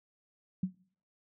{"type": "tone with exponential decay", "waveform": "sine", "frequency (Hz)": 185, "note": "F#3", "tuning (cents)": 0, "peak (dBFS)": -25, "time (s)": [0.63, 0.75], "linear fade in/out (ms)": 5, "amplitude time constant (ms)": 26, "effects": ["noise-tail reverb RT60 0.6 s tail -25 dB re dry"]}